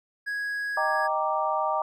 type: tone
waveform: triangle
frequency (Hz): 1660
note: G#6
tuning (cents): -1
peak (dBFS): -26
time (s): 0.26-1.08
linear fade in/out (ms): 20
type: chord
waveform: sine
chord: Eb major seventh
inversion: none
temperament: equal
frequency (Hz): 622.3 / 784 / 932.3 / 1174.7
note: Eb5 / G5 / Bb5 / D6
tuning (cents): 0 / 0 / 0 / 0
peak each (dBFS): -29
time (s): 0.77-1.82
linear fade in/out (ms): 2
effects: none